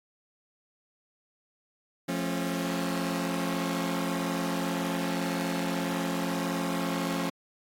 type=chord; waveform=sawtooth; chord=F augmented; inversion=none; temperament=just; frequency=174.61 / 218.3 / 272.8 Hz; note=F3 / A3 / C#4; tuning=0 / -13 / -28 cents; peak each=-28 / -32 / -28 dBFS; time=2.08-7.3 s; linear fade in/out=10 ms; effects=AAC 48 kbps